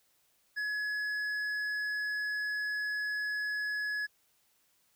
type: tone with hard clipping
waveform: triangle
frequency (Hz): 1692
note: G#6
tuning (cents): +32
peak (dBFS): -33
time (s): 0.56-4.07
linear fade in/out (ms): 20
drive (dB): 9
effects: white hiss -71 dBFS RMS until 4.95 s